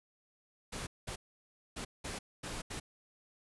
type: noise bursts at uneven times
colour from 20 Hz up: pink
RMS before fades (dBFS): -41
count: 6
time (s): 0.72-0.87 / 1.07-1.16 / 1.76-1.85 / 2.04-2.19 / 2.43-2.62 / 2.7-2.8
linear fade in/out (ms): 10
effects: resampled to 24000 Hz